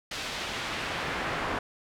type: noise with band-pass filter sweep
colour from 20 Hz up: brown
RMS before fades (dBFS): -33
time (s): 0.11-1.59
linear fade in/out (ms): 5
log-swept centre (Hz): 4200 to 1400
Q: 0.87
effects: none